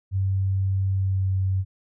sine tone with pitch glide, 96.2 to 95.04 Hz, G2 to F#2, -32 to +47 cents, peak -20 dBFS, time 0.11-1.65 s, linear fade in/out 50 ms, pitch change -21 cents, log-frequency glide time 0.93-1.31 s, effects none

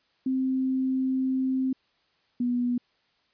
sine tone pair in turn, 261.6 / 244.3 Hz, C4 / B3, 0 / -19 cents, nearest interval minor second, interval 119 cents, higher first, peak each -23 dBFS, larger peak neither, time 0.26-1.73 / 2.4-2.78 s, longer first, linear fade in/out 5 ms, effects white hiss -68 dBFS RMS until 3.33 s + resampled to 11025 Hz

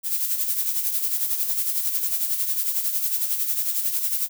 violet noise with tremolo, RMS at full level -22 dBFS, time 0.03-4.29 s, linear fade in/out 50 ms, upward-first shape sine, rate 11 Hz, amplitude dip 55%, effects none

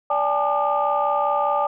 sine tone cluster, 581 / 810 / 875 / 1204 Hz, D5 / G#5 / A5 / D6, -19 / -43 / -10 / +43 cents, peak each -23 dBFS, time 0.1-1.67 s, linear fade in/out 5 ms, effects tanh soft clip ceiling -10 dBFS

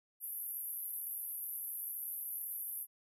white band-pass noise, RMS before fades -42 dBFS, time 0.2-2.87 s, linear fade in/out 50 ms, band 11000 to 13000 Hz, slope 96 dB/octave, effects none

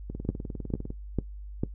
two click trains, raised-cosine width 3 ms, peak -13 / -23 dBFS, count 4 / 17, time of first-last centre 0.29-1.635 / 0.1-0.904 s, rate 2.23 / 19.9 Hz, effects noise-tail reverb RT60 0.1 s tail -18 dB re dry + added 50 Hz sine -38 dBFS peak until 1.74 s

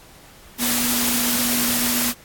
sine tone in noise, 241.6 Hz, B3, 38 cents flat, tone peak -24 dBFS, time 0.58-2.14 s, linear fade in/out 50 ms, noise white, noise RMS -21 dBFS, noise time 0.58-2.14 s, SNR -6 dB, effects pink hiss -47 dBFS RMS until 2.24 s + AAC 64 kbps

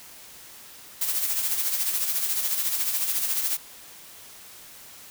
blue noise with tremolo, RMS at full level -24 dBFS, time 1.01-3.57 s, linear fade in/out 5 ms, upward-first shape sine, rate 14 Hz, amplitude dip 50%, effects white hiss -46 dBFS RMS until 5.1 s

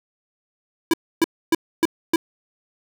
square tone bursts, 329.6 Hz, E4, in tune, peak -14 dBFS, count 5, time 0.91-2.16 s, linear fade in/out 2 ms, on 26 ms, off 280 ms, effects none

